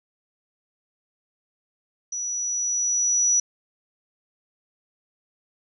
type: tone with level ramp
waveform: sine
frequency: 5880 Hz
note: F#8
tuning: 12 cents flat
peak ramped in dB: -27 to -16 dBFS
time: 2.12-3.4 s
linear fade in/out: 5 ms
effects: none